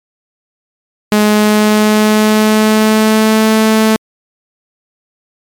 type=tone with pitch glide; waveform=sawtooth; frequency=210.7 to 219.1 Hz; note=G#3 to A3; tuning=+25 to -7 cents; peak=-3 dBFS; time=1.12-3.96 s; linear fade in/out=0 ms; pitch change=+68 cents; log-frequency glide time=1.22-3.49 s; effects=MP3 96 kbps

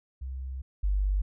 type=tone pair in turn; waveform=sine; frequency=65.41 / 49 Hz; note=C2 / G1; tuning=0 / 0 cents; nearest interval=perfect fourth; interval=500 cents; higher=first; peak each=-33 / -23 dBFS; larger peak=second; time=0.21-0.62 / 0.83-1.22 s; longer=first; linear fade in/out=10 ms; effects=none

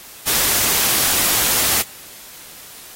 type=noise; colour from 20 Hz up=white; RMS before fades=-17 dBFS; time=0.26-1.83 s; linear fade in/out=20 ms; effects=white hiss -39 dBFS RMS until 2.95 s + AAC 48 kbps

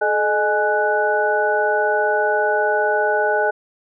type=tone cluster; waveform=sine; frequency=428.8 / 614 / 835 / 1483 Hz; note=A4 / D#5 / G#5 / F#6; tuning=-45 / -23 / +9 / +4 cents; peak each=-21 dBFS; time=0.01-3.51 s; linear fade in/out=10 ms; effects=none

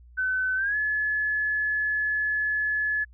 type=tone with pitch glide; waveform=sine; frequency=1516 to 1711.5 Hz; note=F#6 to A6; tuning=+42 to -48 cents; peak=-23 dBFS; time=0.17-3.05 s; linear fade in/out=20 ms; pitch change=+210 cents; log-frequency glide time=0.56-0.76 s; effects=added 60 Hz sine -48 dBFS peak until 3.13 s

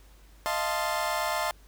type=chord; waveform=30% pulse; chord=F dominant seventh; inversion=third; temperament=equal with one note detuned; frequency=622.3 / 690.8 / 880 / 1046.5 Hz; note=Eb5 / F5 / A5 / C6; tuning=0 / -19 / 0 / 0 cents; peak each=-30 dBFS; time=0.46-1.51 s; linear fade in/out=0 ms; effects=added 50 Hz sine -51 dBFS peak until 1.67 s + pink hiss -60 dBFS RMS until 1.67 s

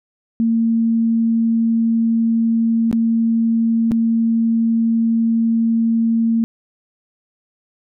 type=tone with dropouts; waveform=sine; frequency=228 Hz; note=A#3; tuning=38 cents flat; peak=-13 dBFS; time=0.4-6.44 s; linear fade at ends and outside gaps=0 ms; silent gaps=2.913-2.928 / 3.911-3.918 s; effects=none

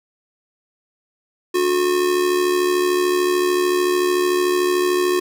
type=tone with amplitude modulation; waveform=square; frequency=361.8 Hz; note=F#4; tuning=39 cents flat; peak=-14 dBFS; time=1.54-5.2 s; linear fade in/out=10 ms; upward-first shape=sine; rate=73.5 Hz; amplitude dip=55%; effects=none

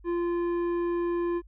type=tone with tanh clipping; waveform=triangle; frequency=345.6 Hz; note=F4; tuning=18 cents flat; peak=-27 dBFS; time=0.04-1.42 s; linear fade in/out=50 ms; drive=14 dB; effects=added 50 Hz sine -49 dBFS peak until 1.47 s

